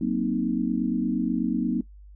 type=chord; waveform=sine; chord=C half-diminished seventh; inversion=second; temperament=equal; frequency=185 / 233.1 / 261.6 / 311.1 Hz; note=Gb3 / Bb3 / C4 / Eb4; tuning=0 / 0 / 0 / 0 cents; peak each=-29 / -26 / -28 / -29 dBFS; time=0.01-1.81 s; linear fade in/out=5 ms; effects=noise-tail reverb RT60 0.1 s tail -18 dB re dry + added 50 Hz sine -44 dBFS peak until 2.15 s